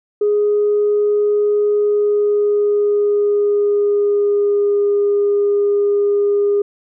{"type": "tone with pitch glide", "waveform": "sine", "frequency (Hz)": [415.3, 407.2], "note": ["G#4", "G#4"], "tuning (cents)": [0, -34], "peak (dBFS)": -11, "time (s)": [0.21, 6.62], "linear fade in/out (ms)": 5, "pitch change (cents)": -34, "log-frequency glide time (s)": [1.73, 4.87], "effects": ["tanh soft clip ceiling -8 dBFS"]}